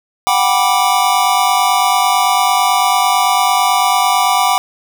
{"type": "chord", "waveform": "square", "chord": "G major seventh", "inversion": "third", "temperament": "just", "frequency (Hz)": [735, 784, 980, 1176], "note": ["F#5", "G5", "B5", "D6"], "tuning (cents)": [-12, 0, -14, 2], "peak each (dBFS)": -17, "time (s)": [0.27, 4.58], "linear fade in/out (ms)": 0, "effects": []}